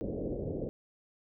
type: low-pass noise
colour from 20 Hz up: white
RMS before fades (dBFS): -36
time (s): 0.01-0.69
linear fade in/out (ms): 0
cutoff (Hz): 550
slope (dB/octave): 48
effects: none